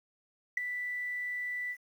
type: tone with ADSR envelope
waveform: sine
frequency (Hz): 1975.5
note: B6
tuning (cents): 0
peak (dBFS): -21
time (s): 0.57-1.77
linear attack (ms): 6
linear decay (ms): 5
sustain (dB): -12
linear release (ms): 64
effects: tanh soft clip ceiling -21 dBFS + 10-bit